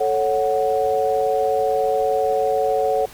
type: chord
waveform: sine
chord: F# minor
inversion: first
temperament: equal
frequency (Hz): 440 / 554.4 / 740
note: A4 / C#5 / F#5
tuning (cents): 0 / 0 / 0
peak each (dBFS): -21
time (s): 0-3.06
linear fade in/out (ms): 10
effects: pink hiss -42 dBFS RMS until 3.13 s + Opus 48 kbps